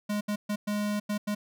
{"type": "tone bursts at uneven times", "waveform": "square", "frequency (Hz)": 207.7, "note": "G#3", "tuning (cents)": 0, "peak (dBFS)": -28, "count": 6, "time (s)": [[0.09, 0.21], [0.28, 0.36], [0.49, 0.56], [0.67, 1], [1.09, 1.18], [1.27, 1.35]], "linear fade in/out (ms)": 10, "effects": []}